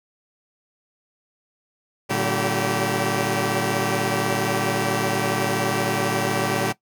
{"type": "tone cluster", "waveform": "10% pulse", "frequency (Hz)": [112.7, 144.9, 189.6, 387.3], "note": ["A2", "D3", "F#3", "G4"], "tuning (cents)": [42, -23, 43, -21], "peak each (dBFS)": -18, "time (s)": [2.09, 6.73], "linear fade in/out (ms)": 20, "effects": ["noise-tail reverb RT60 0.1 s tail -18 dB re dry"]}